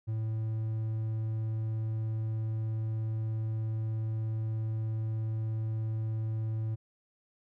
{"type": "tone", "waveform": "triangle", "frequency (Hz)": 110.4, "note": "A2", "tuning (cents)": 6, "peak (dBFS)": -28, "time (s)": [0.07, 6.76], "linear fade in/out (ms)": 20, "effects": []}